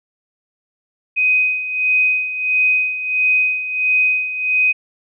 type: tone with tremolo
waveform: sine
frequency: 2508 Hz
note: D#7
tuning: 13 cents sharp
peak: -11 dBFS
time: 1.16-4.73 s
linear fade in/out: 20 ms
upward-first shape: sine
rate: 1.5 Hz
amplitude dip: 70%
effects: none